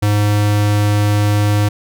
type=tone; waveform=square; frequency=103.83 Hz; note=G#2; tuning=in tune; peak=-12 dBFS; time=0.02-1.69 s; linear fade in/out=10 ms; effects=none